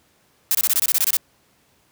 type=noise bursts; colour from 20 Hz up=blue; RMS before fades=-18 dBFS; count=11; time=0.51-1.168 s; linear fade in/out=0 ms; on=38 ms; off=24 ms; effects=pink hiss -60 dBFS RMS until 1.91 s + high-pass 80 Hz 12 dB/octave